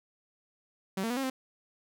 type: tone with pitch steps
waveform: sawtooth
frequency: 191.3 / 227.5 / 244.7 / 269.9 / 261.1 Hz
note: G3 / A#3 / B3 / C#4 / C4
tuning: -42 / -42 / -16 / -46 / -3 cents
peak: -26 dBFS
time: 0.97-1.3 s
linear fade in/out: 5 ms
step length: 66 ms
effects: none